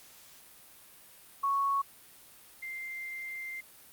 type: tone pair in turn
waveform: sine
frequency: 1108.7 / 2093 Hz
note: C#6 / C7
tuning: 0 / 0 cents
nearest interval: major seventh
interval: 1100 cents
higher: second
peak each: -26 / -37 dBFS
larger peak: first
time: 1.43-1.82 / 2.62-3.61 s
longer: second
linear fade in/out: 10 ms
effects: white hiss -55 dBFS RMS until 3.92 s + Opus 48 kbps